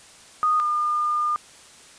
sine tone pair in turn, 1236 / 1209.9 Hz, D#6 / D#6, -12 / -49 cents, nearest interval unison, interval 37 cents, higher first, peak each -17 / -20 dBFS, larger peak first, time 0.43-0.6 / 0.6-1.36 s, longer second, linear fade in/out 0 ms, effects white hiss -48 dBFS RMS until 1.98 s + resampled to 22050 Hz

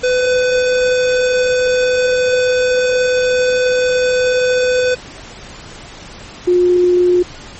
square / sine tone pair in turn, 502 / 357.2 Hz, B4 / F4, +28 / +39 cents, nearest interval tritone, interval 589 cents, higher first, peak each -12 / -8 dBFS, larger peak second, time 0.03-4.95 / 6.47-7.23 s, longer first, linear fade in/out 10 ms, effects pink hiss -34 dBFS RMS until 7.59 s + MP3 32 kbps

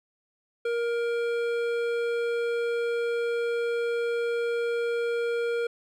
sine tone with hard clipping, 470 Hz, A#4, 14 cents sharp, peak -27 dBFS, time 0.65-5.67 s, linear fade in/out 5 ms, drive 12 dB, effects none

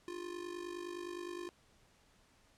square tone with amplitude modulation, 351.2 Hz, F4, 10 cents sharp, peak -39 dBFS, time 0.08-1.49 s, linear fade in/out 0 ms, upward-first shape sine, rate 49.7 Hz, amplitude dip 75%, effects pink hiss -68 dBFS RMS until 2.57 s + low-pass 9000 Hz 12 dB/octave

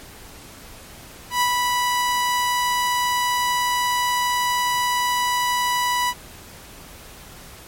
sawtooth tone with ADSR envelope, 984 Hz, B5, 7 cents flat, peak -12 dBFS, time 1.3-6.14 s, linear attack 110 ms, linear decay 80 ms, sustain -3 dB, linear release 51 ms, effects pink hiss -42 dBFS RMS until 7.67 s + MP3 64 kbps

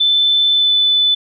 sine tone with pitch glide, 3523 to 3499 Hz, A7 to A7, +1 to -10 cents, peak -10 dBFS, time 0-1.15 s, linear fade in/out 10 ms, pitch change -11 cents, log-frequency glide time 0.52-0.74 s, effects none

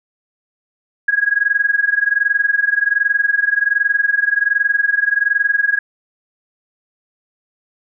sine tone with amplitude modulation, 1649 Hz, G#6, 13 cents flat, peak -9 dBFS, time 1.08-5.79 s, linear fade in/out 5 ms, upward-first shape sine, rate 21.3 Hz, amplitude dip 90%, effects none

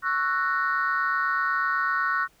sine chord, F# dominant seventh, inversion second, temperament just, 1110 / 1332 / 1480 / 1850 Hz, C#6 / E6 / F#6 / A#6, +2 / +18 / 0 / -14 cents, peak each -27 / -28 / -25 / -30 dBFS, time 0.02-2.28 s, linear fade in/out 50 ms, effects tanh soft clip ceiling -14 dBFS + pink hiss -61 dBFS RMS until 2.4 s

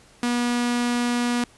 sawtooth tone with notch filter, 241.6 Hz, B3, 38 cents flat, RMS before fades -23 dBFS, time 0.23-1.44 s, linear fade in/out 2 ms, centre 560 Hz, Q 1.7, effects pink hiss -53 dBFS RMS until 1.57 s + resampled to 24000 Hz

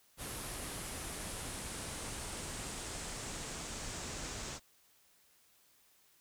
pink noise with low-pass filter sweep, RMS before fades -43 dBFS, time 0.17-4.6 s, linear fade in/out 50 ms, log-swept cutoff 11000 to 7100 Hz, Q 2.4, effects white hiss -68 dBFS RMS until 6.2 s

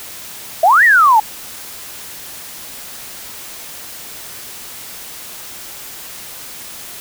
sine exponential two-way sweep, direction up then down, 630 to 1988 to 828 Hz, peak -6 dBFS, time 0.63-1.2 s, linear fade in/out 5 ms, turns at 0.84 s, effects white hiss -32 dBFS RMS until 7 s

